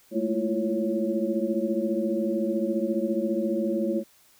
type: tone cluster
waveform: sine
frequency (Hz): 210.9 / 225.2 / 332.3 / 347.3 / 552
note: G#3 / A3 / E4 / F4 / C#5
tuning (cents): +27 / +40 / +14 / -10 / -7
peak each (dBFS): -30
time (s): 0.11-4.04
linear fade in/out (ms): 50
effects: white hiss -59 dBFS RMS until 4.39 s